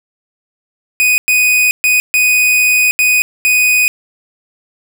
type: tone bursts at uneven times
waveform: 45% pulse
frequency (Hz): 2489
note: D#7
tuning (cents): 0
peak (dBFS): -8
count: 6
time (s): 1-1.18 / 1.28-1.71 / 1.84-2 / 2.14-2.91 / 2.99-3.22 / 3.45-3.88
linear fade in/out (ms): 0
effects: none